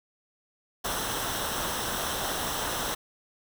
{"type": "noise with comb filter", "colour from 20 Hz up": "pink", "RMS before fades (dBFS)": -31, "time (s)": [0.84, 2.95], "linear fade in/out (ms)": 10, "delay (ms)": 0.43, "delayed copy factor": -0.6, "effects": []}